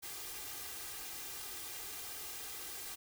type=noise with comb filter; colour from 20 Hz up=white; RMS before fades=-45 dBFS; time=0.02-2.96 s; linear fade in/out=20 ms; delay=2.5 ms; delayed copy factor=+0.65; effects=none